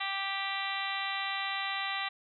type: harmonic tone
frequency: 392 Hz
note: G4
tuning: in tune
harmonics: 2 / 3 / 4 / 5 / 6 / 7 / 8 / 9 / 10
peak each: -39 / -39 / -45 / -37 / -41 / -42 / -43 / -43 / -41 dBFS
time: 0-2.09 s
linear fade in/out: 10 ms
effects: none